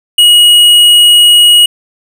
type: tone with hard clipping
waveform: sine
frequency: 2900 Hz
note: F#7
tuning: 35 cents flat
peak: -3 dBFS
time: 0.18-1.66 s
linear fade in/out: 5 ms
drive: 9 dB
effects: none